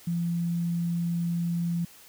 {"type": "tone", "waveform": "sine", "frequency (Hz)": 170.8, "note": "F3", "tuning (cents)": -38, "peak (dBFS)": -25, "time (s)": [0.07, 1.85], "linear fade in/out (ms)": 5, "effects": ["white hiss -52 dBFS RMS until 2.08 s"]}